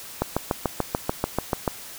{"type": "click train", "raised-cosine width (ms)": 1, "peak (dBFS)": -7, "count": 11, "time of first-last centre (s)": [0.22, 1.678], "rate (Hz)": 6.86, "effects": ["white hiss -40 dBFS RMS until 1.98 s"]}